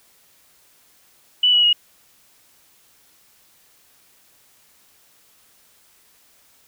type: tone with pitch steps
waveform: sine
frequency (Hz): 2969 / 2926 / 2884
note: F#7 / F#7 / F#7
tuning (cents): +5 / -20 / -45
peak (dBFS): -12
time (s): 1.43-1.73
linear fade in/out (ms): 5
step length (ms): 100
effects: white hiss -56 dBFS RMS until 6.67 s